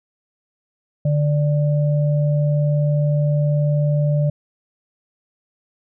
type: tone pair together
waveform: sine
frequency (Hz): 146.83 / 587.3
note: D3 / D5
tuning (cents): 0 / 0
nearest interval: 2 octaves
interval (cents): 2400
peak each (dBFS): -15 / -25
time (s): 1.05-4.3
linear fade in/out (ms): 5
effects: none